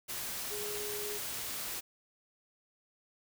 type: tone in noise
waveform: sine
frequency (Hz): 415.8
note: G#4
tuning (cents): +2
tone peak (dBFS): -40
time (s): 0.5-1.19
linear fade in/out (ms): 20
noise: white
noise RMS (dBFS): -39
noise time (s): 0.08-1.81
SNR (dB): -4
effects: none